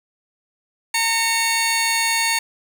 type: tone pair together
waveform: 15% pulse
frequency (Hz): 913.5 / 2217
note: A#5 / C#7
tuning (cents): -35 / 0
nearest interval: octave + minor third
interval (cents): 1535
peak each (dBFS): -14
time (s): 0.94-2.39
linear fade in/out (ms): 5
effects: none